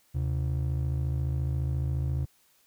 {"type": "ring-modulated tone", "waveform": "triangle", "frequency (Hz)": 104.1, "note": "G#2", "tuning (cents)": 5, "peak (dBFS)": -21, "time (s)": [0.14, 2.26], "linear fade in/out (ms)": 20, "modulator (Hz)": 27.2, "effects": ["white hiss -65 dBFS RMS until 2.66 s"]}